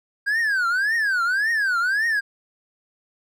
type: tone with vibrato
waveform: triangle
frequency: 1594 Hz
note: G6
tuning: 28 cents sharp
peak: -17 dBFS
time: 0.26-2.21 s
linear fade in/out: 20 ms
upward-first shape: triangle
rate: 1.8 Hz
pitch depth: 290 cents each way
effects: none